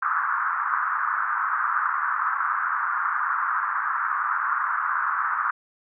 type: band-pass noise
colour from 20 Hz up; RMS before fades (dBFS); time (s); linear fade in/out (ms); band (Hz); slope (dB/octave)
pink; -25; 0.02-5.51; 5; 1100 to 1500; 48
effects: none

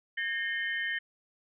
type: tone cluster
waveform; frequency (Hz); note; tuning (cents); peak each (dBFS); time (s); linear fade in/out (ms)
sine; 1641 / 1836 / 2135 / 3064; G#6 / A#6 / C7 / G7; -21 / -27 / +34 / -40; -40 / -31 / -39 / -40; 0.17-0.99; 10
effects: none

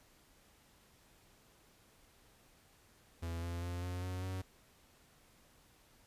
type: tone with pitch steps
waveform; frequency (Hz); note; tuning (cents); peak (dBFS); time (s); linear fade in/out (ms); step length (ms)
45% pulse; 84.2 / 85.97 / 87.78 / 89.62 / 91.5 / 93.43; E2 / F2 / F2 / F2 / F#2 / F#2; +37 / -27 / +9 / +45 / -19 / +17; -38; 3.22-4.42; 10; 200
effects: pink hiss -66 dBFS RMS until 6.06 s + resampled to 32000 Hz

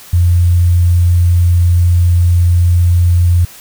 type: tone with sample-and-hold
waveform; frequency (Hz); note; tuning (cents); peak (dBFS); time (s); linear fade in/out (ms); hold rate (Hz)
sine; 87.3; F2; 0; -6; 0.13-3.45; 5; 8820
effects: white hiss -36 dBFS RMS until 3.6 s

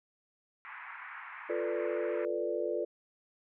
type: band-pass noise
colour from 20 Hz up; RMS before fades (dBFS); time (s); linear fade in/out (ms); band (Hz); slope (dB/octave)
white; -46; 0.65-2.25; 0; 880 to 2200; 48
type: chord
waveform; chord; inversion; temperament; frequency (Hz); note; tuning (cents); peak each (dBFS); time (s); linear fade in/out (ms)
sine; B half-diminished seventh; second; equal; 349.2 / 440 / 493.9 / 587.3; F4 / A4 / B4 / D5; 0 / 0 / 0 / 0; -36; 1.49-2.85; 10
effects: none

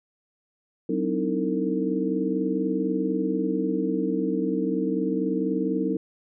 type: tone cluster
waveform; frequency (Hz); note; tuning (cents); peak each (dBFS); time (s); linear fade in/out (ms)
sine; 189.2 / 258.3 / 302.2 / 322.5 / 453.9; F#3 / C4 / D4 / E4 / A#4; +39 / -22 / +50 / -38 / -46; -29; 0.89-5.97; 5
effects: none

